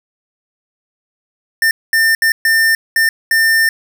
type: tone bursts at uneven times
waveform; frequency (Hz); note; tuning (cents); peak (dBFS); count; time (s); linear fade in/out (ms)
square; 1800; A6; +39; -10; 6; 1.62-1.71 / 1.93-2.15 / 2.22-2.32 / 2.45-2.75 / 2.96-3.09 / 3.31-3.69; 2
effects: none